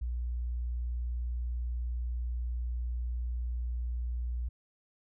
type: tone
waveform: sine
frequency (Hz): 60.1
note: B1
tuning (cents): -46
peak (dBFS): -31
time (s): 0.01-4.49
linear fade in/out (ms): 10
effects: none